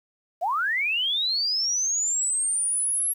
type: linear sweep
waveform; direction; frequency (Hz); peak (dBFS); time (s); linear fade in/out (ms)
sine; up; 630 to 11330; -22; 0.41-3.14; 20
effects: 9-bit